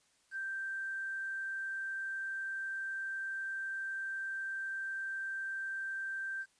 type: tone with quantisation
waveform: sine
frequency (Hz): 1568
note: G6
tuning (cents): 0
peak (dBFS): -36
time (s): 0.31-6.46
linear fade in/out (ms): 50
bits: 10
effects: white hiss -71 dBFS RMS until 6.59 s + resampled to 22050 Hz